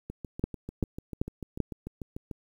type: two click trains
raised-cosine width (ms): 3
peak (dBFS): -24 / -13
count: 16 / 4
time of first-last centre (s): 0.1-2.312 / 0.44-1.603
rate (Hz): 6.78 / 2.58
effects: 9-bit